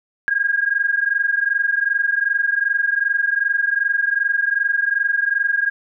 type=tone pair together; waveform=sine; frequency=1617 / 1639.6 Hz; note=G#6 / G#6; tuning=-47 / -23 cents; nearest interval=unison; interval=24 cents; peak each=-19 dBFS; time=0.28-5.7 s; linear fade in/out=0 ms; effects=none